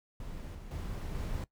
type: noise with level steps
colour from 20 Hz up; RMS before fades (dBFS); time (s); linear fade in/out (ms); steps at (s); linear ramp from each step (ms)
brown; -42 / -46 / -38 / -36; 0.2-1.44; 2; 0.55 / 0.71 / 1.15; 2
effects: noise-tail reverb RT60 0.1 s tail -19 dB re dry